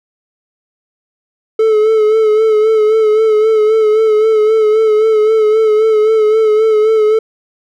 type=tone with vibrato; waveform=triangle; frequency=434.4 Hz; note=A4; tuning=22 cents flat; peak=-5 dBFS; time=1.59-7.19 s; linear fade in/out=5 ms; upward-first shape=sine; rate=3.8 Hz; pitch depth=39 cents each way; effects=none